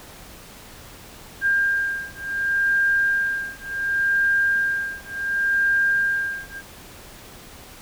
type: beating tone pair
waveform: sine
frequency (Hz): 1600 / 1600.69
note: G6 / G6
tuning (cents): +35 / +36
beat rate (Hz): 0.69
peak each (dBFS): -22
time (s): 1.41-6.62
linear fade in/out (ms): 50
effects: pink hiss -43 dBFS RMS until 7.81 s